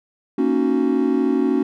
triangle chord, D# minor seventh, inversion second, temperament equal with one note detuned, 233.1 / 277.2 / 309.7 / 370 Hz, A#3 / C#4 / D#4 / F#4, 0 / 0 / -8 / 0 cents, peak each -21 / -17 / -22 / -20 dBFS, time 0.38-1.63 s, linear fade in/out 5 ms, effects none

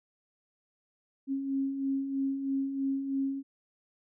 sine beating tone pair, 269.3 / 272.4 Hz, C#4 / C#4, -50 / -30 cents, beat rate 3.1 Hz, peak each -38 / -29 dBFS, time 1.27-3.43 s, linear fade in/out 50 ms, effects none

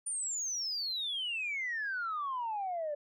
sine exponential sweep, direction down, 9397 to 574 Hz, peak -32 dBFS, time 0.06-2.95 s, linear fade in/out 10 ms, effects tanh soft clip ceiling -29 dBFS

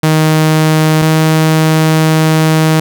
sawtooth tone pair in turn, 156.6 / 158.05 Hz, D#3 / D#3, +11 / +27 cents, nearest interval unison, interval 16 cents, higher second, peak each -3 dBFS, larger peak neither, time 0.03-1.02 / 1.02-2.8 s, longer second, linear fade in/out 5 ms, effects none

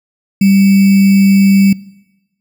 sine tone with sample-and-hold, 196 Hz, G3, in tune, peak -5 dBFS, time 0.41-1.73 s, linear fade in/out 5 ms, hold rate 2450 Hz, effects noise-tail reverb RT60 1.0 s tail -21 dB re dry

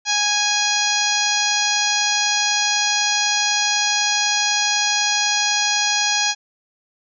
harmonic tone, 828 Hz, G#5, 5 cents flat, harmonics 1 / 2 / 3 / 4 / 5 / 6 / 7 / 8, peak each -25 / -25 / -25 / -25 / -25 / -25 / -25 / -25 dBFS, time 0.05-6.35 s, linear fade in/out 50 ms, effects none

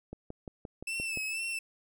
click train, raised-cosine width 2 ms, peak -27 dBFS, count 7, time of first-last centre 0.13-1.173 s, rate 5.75 Hz
40% pulse tone with vibrato, 2637 Hz, E7, in tune, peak -32 dBFS, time 0.87-1.59 s, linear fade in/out 5 ms, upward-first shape sine, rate 2.1 Hz, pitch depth 52 cents each way
effects none

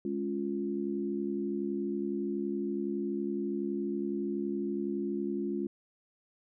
sine chord, Db major, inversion second, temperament equal, 207.7 / 277.2 / 349.2 Hz, Ab3 / Db4 / F4, 0 / 0 / 0 cents, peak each -35 / -36 / -34 dBFS, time 0.05-5.67 s, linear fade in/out 2 ms, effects none

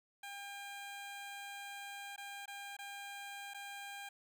15% pulse tone with dropouts, 802 Hz, G5, 39 cents sharp, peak -39 dBFS, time 0.23-4.09 s, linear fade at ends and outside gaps 5 ms, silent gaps 2.162-2.178 / 2.458-2.478 / 2.768-2.788 / 3.537-3.544 s, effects none

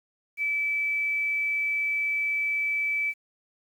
sine tone, 2308 Hz, D7, 31 cents flat, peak -24 dBFS, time 0.37-3.14 s, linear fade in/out 50 ms, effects 9-bit

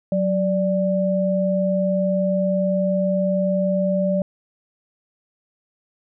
sine tone pair together, 185.9 / 587.3 Hz, F#3 / D5, +8 / 0 cents, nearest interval octave + minor sixth, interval 1992 cents, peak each -20 dBFS, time 0.12-4.22 s, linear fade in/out 2 ms, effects none

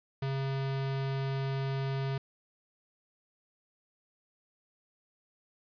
square tone, 135.6 Hz, C#3, 38 cents flat, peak -31 dBFS, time 0.22-2.18 s, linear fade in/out 5 ms, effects resampled to 11025 Hz + 10-bit

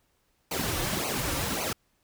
pink noise with flanger, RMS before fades -30 dBFS, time 0.51-1.73 s, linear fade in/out 5 ms, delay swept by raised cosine 0.56 to 4.86 ms, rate 1.8 Hz, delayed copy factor -1, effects pink hiss -71 dBFS RMS until 2.03 s

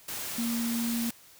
sine tone in noise, 233.1 Hz, A#3, in tune, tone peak -28 dBFS, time 0.38-1.1 s, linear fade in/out 5 ms, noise white, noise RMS -36 dBFS, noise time 0.08-1.11 s, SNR +5 dB, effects white hiss -55 dBFS RMS until 1.39 s

